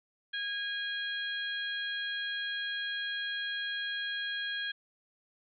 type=harmonic tone; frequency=820 Hz; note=G#5; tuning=22 cents flat; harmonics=2 / 3 / 4 / 5; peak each=-35 / -47 / -37 / -47 dBFS; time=0.33-4.72 s; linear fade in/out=10 ms; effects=none